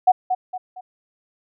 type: tone with echo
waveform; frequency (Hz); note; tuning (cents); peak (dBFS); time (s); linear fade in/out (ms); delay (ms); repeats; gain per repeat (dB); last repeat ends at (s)
sine; 740; F#5; 0; -9; 0.07-0.12; 10; 230; 3; -8; 0.81
effects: none